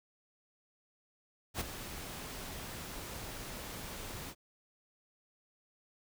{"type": "noise with ADSR envelope", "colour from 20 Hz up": "pink", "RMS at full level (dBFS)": -34, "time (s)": [1.54, 4.35], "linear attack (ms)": 65, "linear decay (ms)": 15, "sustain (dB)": -10, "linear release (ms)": 60, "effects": []}